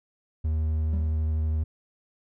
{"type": "tone with vibrato", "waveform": "triangle", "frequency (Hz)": 78.2, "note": "D#2", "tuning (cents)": 9, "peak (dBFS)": -21, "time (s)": [0.44, 1.64], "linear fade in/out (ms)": 10, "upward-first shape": "sine", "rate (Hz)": 12, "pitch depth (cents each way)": 10}
{"type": "tone with exponential decay", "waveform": "triangle", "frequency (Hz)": 193.2, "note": "G3", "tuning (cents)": -25, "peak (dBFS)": -29, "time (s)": [0.93, 1.24], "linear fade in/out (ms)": 2, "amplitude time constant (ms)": 67}
{"effects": []}